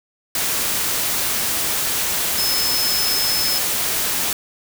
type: tone in noise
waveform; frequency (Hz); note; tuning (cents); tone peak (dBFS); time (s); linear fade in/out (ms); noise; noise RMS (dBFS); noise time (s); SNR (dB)
sine; 5190; E8; -28; -20; 2.38-3.58; 2; white; -21; 0.35-4.33; -2
effects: none